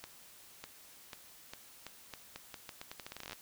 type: accelerating click train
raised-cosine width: 0.2 ms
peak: -26 dBFS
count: 23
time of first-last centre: 0.04-3.331 s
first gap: 600 ms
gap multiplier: 0.82
effects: white hiss -57 dBFS RMS until 3.41 s